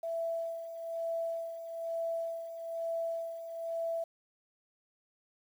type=tone with tremolo; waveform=sine; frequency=664 Hz; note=E5; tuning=12 cents sharp; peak=-31 dBFS; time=0.03-4.04 s; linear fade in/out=5 ms; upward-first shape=sine; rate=1.1 Hz; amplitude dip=65%; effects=10-bit